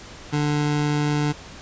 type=tone; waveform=25% pulse; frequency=147.9 Hz; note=D3; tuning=13 cents sharp; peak=-16 dBFS; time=0.32-1.33 s; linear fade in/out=20 ms; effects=pink hiss -41 dBFS RMS until 1.61 s + resampled to 16000 Hz